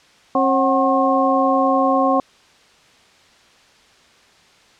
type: harmonic tone with a mistuned harmonic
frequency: 269 Hz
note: C4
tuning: 48 cents sharp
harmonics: 1 / 2 / 3 / 4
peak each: -19 / -19 / -19 / -19 dBFS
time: 0.35-2.2 s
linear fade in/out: 2 ms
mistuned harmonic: 3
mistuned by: -130 cents
effects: white hiss -51 dBFS RMS until 4.79 s + low-pass 5000 Hz 12 dB/octave